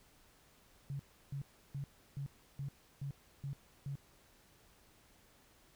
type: tone bursts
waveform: sine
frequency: 139.4 Hz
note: C#3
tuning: 10 cents sharp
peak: -38 dBFS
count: 8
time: 0.9-3.954 s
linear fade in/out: 0 ms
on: 93 ms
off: 330 ms
effects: pink hiss -66 dBFS RMS until 5.75 s